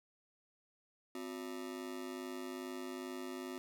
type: ring-modulated tone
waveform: 40% pulse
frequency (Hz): 311.1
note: D#4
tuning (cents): 0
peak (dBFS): -38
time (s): 1.15-3.58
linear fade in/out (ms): 0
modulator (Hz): 51.2
effects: none